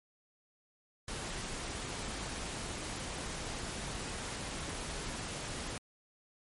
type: noise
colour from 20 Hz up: pink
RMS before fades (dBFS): -40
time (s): 1.08-5.78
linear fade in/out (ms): 2
effects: MP3 48 kbps